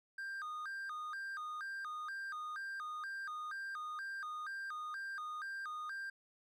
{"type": "tone with vibrato", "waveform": "triangle", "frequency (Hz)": 1396.9, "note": "F6", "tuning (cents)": 0, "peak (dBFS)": -39, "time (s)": [0.18, 6.1], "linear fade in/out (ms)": 5, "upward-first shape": "square", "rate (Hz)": 2.1, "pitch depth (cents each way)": 220, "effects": []}